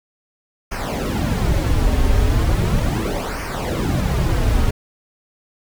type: noise with flanger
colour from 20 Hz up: brown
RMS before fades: -18 dBFS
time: 0.71-4.71 s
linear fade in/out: 10 ms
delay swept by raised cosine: 0.26 to 6.06 ms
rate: 0.37 Hz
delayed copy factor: -0.75
effects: none